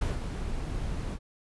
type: noise with ADSR envelope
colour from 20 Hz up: brown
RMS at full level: -26 dBFS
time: 0.01-1.19 s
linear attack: 9 ms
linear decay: 160 ms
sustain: -7 dB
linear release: 56 ms
effects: resampled to 24000 Hz